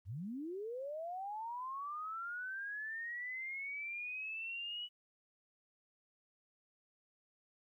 sine linear sweep, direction up, 78.4 to 2953 Hz, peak -40 dBFS, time 0.05-4.89 s, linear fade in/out 50 ms, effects 13-bit

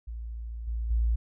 sine tone with level steps, 57 Hz, A#1, 38 cents flat, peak -34 / -28 / -22 dBFS, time 0.07-1.16 s, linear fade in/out 10 ms, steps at 0.67 / 0.9 s, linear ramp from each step 10 ms, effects none

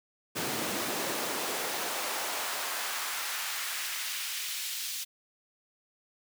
pink noise with high-pass filter sweep, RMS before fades -34 dBFS, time 0.35-5.05 s, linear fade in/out 20 ms, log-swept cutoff 200 to 3800 Hz, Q 0.97, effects none

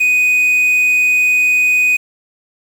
triangle tone with quantisation, 2491 Hz, D#7, 1 cent sharp, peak -8 dBFS, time 0-1.97 s, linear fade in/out 10 ms, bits 6, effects none

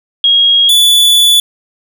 sine / 45% pulse tone pair in turn, 3280 / 3457 Hz, G#7 / A7, -22 / -31 cents, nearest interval minor second, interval 91 cents, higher second, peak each -5 dBFS, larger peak neither, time 0.24-0.69 / 0.69-1.4 s, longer second, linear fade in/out 2 ms, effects none

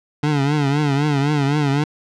25% pulse tone with vibrato, 144.2 Hz, D3, 31 cents flat, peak -12 dBFS, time 0.23-1.84 s, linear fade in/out 5 ms, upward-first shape triangle, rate 3.9 Hz, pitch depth 110 cents each way, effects low-pass 5000 Hz 12 dB/octave

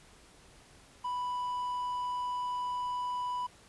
triangle tone, 989 Hz, B5, 2 cents sharp, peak -30 dBFS, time 1.04-3.47 s, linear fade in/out 10 ms, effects pink hiss -58 dBFS RMS until 3.68 s + resampled to 24000 Hz

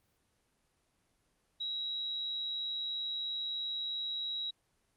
sine tone with amplitude modulation, 3860 Hz, B7, 40 cents flat, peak -33 dBFS, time 1.6-4.51 s, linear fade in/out 10 ms, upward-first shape sine, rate 163 Hz, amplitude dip 30%, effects pink hiss -75 dBFS RMS until 4.96 s + Opus 24 kbps

